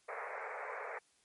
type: band-pass noise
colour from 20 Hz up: pink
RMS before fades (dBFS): -43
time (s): 0.08-0.99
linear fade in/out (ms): 10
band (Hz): 430 to 2300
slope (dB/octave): 96
effects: white hiss -71 dBFS RMS until 1.24 s + MP3 48 kbps